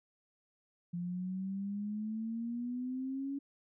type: exponential sweep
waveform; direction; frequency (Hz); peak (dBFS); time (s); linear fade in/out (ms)
sine; up; 172.5 to 280.7; -35; 0.93-3.39; 10
effects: none